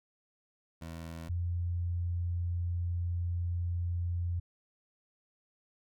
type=tone pair in turn; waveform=20% pulse / sine; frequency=82.41 / 87.03 Hz; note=E2 / F2; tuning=0 / -6 cents; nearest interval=minor second; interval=94 cents; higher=second; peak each=-36 / -30 dBFS; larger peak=second; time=0.81-1.29 / 1.29-4.4 s; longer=second; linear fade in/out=10 ms; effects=none